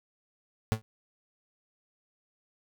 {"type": "tone with exponential decay", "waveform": "35% pulse", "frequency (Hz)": 110, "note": "A2", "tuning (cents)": 0, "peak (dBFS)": -18, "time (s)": [0.72, 0.82], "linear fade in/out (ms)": 0, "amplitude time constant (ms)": 21, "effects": []}